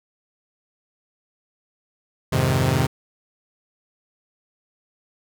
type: chord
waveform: sawtooth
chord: F minor seventh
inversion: none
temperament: equal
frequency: 87.31 / 103.83 / 130.81 / 155.56 Hz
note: F2 / Ab2 / C3 / Eb3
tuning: 0 / 0 / 0 / 0 cents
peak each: -22 / -21 / -16 / -20 dBFS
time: 2.32-2.87 s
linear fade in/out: 10 ms
effects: none